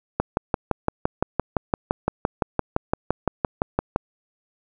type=click train; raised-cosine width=1 ms; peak=-5 dBFS; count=23; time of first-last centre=0.2-3.961 s; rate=5.85 Hz; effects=none